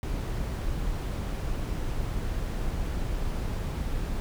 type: noise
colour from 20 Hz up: brown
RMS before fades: -30 dBFS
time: 0.03-4.2 s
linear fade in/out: 0 ms
effects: none